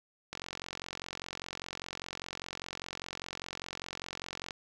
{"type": "click train", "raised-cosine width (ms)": 0.2, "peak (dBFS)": -21, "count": 189, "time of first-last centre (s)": [0.33, 4.508], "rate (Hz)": 45, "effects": []}